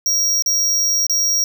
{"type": "tone with dropouts", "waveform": "square", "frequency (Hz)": 5650, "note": "F8", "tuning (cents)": 19, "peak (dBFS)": -15, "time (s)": [0.06, 1.44], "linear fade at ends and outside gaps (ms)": 1, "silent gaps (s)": [[0.423, 0.461], [1.067, 1.097]], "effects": []}